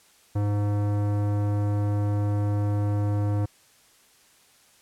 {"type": "tone with tanh clipping", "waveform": "sine", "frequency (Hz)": 102.9, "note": "G#2", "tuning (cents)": -16, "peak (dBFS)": -24, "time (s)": [0.35, 3.46], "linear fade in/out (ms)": 10, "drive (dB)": 18, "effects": ["white hiss -58 dBFS RMS until 4.81 s", "low-pass 11000 Hz 12 dB/octave"]}